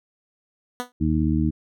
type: tone with exponential decay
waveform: 10% pulse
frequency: 246.8 Hz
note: B3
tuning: 1 cent flat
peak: -15 dBFS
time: 0.8-0.92 s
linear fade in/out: 0 ms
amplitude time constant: 24 ms
type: harmonic tone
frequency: 77.78 Hz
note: D#2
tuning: in tune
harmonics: 1 / 2 / 3 / 4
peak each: -24 / -24 / -24 / -24 dBFS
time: 1-1.51 s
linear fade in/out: 20 ms
effects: none